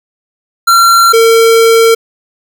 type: tone pair in turn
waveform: square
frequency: 1367 / 454.9 Hz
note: F6 / A#4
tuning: -37 / -42 cents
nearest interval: octave + perfect fifth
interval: 1905 cents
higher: first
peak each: -4 dBFS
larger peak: neither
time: 0.67-1.13 / 1.13-1.95 s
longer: second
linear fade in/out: 10 ms
effects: none